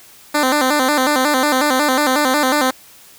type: tone with vibrato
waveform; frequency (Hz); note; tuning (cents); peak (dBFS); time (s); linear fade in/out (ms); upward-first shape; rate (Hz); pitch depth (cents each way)
10% pulse; 277.2; C#4; 0; -5; 0.34-2.71; 10; square; 5.5; 120
effects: white hiss -44 dBFS RMS until 3.18 s